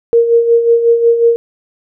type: tone with tremolo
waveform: sine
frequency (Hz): 466.2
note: A#4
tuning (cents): 0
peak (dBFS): -4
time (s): 0.13-1.36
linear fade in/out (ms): 0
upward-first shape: sine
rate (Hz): 5.5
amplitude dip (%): 60
effects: none